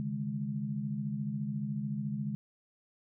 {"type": "chord", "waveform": "sine", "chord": "C# suspended second", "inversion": "none", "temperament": "equal with one note detuned", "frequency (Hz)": [138.59, 152.63, 207.7], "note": ["C#3", "D#3", "G#3"], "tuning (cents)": [0, -33, 0], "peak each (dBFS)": [-37, -39, -35], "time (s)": [0, 2.35], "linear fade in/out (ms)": 0, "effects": []}